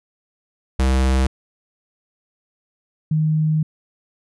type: tone pair in turn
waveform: square / sine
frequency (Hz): 65.41 / 155.57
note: C2 / D#3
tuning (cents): 0 / 0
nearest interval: octave + minor third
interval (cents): 1500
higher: second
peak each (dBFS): -15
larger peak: neither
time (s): 0.79-1.27 / 3.11-3.63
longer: second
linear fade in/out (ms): 5
effects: resampled to 24000 Hz